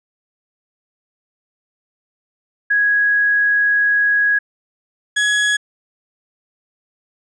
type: tone pair in turn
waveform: sine / 35% pulse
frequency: 1661.2 / 1678.6 Hz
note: G#6 / G#6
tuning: 0 / +18 cents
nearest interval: unison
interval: 18 cents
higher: second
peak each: -12 dBFS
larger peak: neither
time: 2.7-4.39 / 5.16-5.57 s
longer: first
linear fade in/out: 10 ms
effects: resampled to 22050 Hz